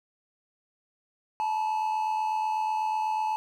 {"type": "tone pair together", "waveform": "triangle", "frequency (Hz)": [868, 956.1], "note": ["A5", "A#5"], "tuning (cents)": [-24, 44], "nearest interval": "major second", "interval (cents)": 168, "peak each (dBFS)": [-24, -33], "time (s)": [1.4, 3.36], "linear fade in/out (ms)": 0, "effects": []}